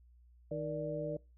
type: harmonic tone with a mistuned harmonic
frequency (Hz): 155.56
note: D#3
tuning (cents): 0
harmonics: 1 / 2 / 3 / 4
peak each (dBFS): -41 / -44 / -41 / -38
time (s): 0.51-1.17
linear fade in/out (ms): 5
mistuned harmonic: 4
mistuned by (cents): -98
effects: noise-tail reverb RT60 0.3 s tail -25 dB re dry + added 60 Hz sine -59 dBFS peak until 1.37 s